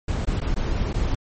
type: noise with dropouts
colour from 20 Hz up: brown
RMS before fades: -23 dBFS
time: 0.08-1.15 s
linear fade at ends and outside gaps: 5 ms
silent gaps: 0.252-0.271 / 0.404-0.414 / 0.544-0.562 / 0.93-0.94 s
effects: MP3 32 kbps